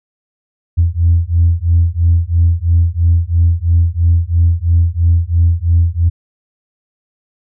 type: beating tone pair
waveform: sine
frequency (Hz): 83.4 / 86.4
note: E2 / F2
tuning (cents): +21 / -18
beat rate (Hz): 3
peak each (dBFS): -11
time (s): 0.77-6.1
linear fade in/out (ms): 20
effects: tanh soft clip ceiling -2 dBFS